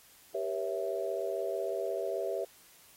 sine chord, G diminished seventh, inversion none, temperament equal with one note detuned, 392 / 478.4 / 554.4 / 659.3 Hz, G4 / Bb4 / Db5 / Fb5, 0 / +45 / 0 / 0 cents, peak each -36 / -38 / -37 / -36 dBFS, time 0.34-2.45 s, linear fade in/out 10 ms, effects white hiss -59 dBFS RMS until 2.96 s + AAC 48 kbps

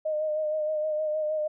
sine tone with vibrato, 615 Hz, D#5, 20 cents flat, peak -25 dBFS, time 0.05-1.48 s, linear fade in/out 10 ms, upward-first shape sine, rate 6.4 Hz, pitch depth 30 cents each way, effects none

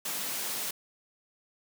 white high-pass noise, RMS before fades -34 dBFS, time 0.05-0.71 s, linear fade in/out 5 ms, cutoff 140 Hz, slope 48 dB/octave, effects none

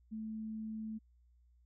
sine tone, 218.8 Hz, A3, 9 cents flat, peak -39 dBFS, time 0.11-0.99 s, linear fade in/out 20 ms, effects added 60 Hz sine -64 dBFS peak until 1.65 s

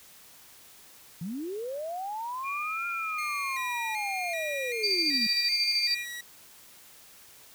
sine linear two-way sweep, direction up then down, 155 to 1396.9 to 208.3 Hz, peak -32 dBFS, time 1.21-5.27 s, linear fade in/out 5 ms, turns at 2.87 s
sine tone, 2407 Hz, D7, 42 cents sharp, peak -33 dBFS, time 2.43-6.06 s, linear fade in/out 50 ms
sawtooth tone with vibrato, 2026 Hz, B6, 44 cents sharp, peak -33 dBFS, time 3.18-6.21 s, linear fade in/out 5 ms, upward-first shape square, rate 1.3 Hz, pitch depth 89 cents each way
sine tone with tremolo, 4649 Hz, D8, 18 cents flat, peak -23 dBFS, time 4.83-5.95 s, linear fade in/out 10 ms, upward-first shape square, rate 13 Hz, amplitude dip 40%
effects white hiss -53 dBFS RMS until 7.54 s

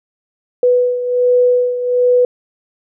sine beating tone pair, 493.9 / 495.2 Hz, B4 / B4, 0 / +5 cents, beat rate 1.3 Hz, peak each -11 / -17 dBFS, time 0.63-2.25 s, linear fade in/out 2 ms, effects none

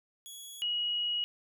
15% pulse / sine tone pair in turn, 3358 / 2903 Hz, G#7 / F#7, +18 / -34 cents, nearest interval minor third, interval 252 cents, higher first, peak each -37 / -29 dBFS, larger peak second, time 0.26-0.62 / 0.62-1.24 s, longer second, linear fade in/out 0 ms, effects none

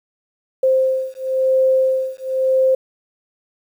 sine beating tone pair, 523.3 / 524.27 Hz, C5 / C5, 0 / +3 cents, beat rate 0.97 Hz, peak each -17 dBFS, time 0.63-2.75 s, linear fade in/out 5 ms, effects 8-bit

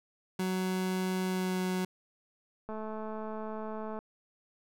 30% pulse tone with pitch glide, 186 to 184.5 Hz, F#3 to F#3, +9 to -5 cents, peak -27 dBFS, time 0.39-1.85 s, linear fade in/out 5 ms, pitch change -14 cents, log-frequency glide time 1.25-1.61 s
click train, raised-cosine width 1 ms, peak -27 dBFS, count 283, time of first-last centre 2.69-3.99 s, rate 217 Hz
effects none

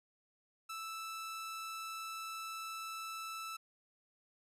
sawtooth tone, 1318.5 Hz, E6, in tune, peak -38 dBFS, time 0.69-3.57 s, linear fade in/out 10 ms, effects resampled to 32000 Hz

